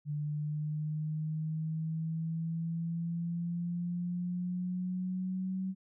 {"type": "exponential sweep", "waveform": "sine", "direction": "up", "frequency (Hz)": [147.6, 189.5], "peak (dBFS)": -32, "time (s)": [0.05, 5.75], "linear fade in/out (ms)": 50, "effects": []}